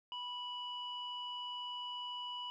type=tone with low-pass filter; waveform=square; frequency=983 Hz; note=B5; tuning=8 cents flat; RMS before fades=-43 dBFS; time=0.12-2.5 s; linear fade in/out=0 ms; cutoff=2700 Hz; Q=8.9; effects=none